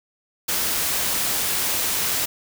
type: noise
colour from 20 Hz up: white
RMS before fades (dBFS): -23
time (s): 0.48-2.26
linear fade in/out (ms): 10
effects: none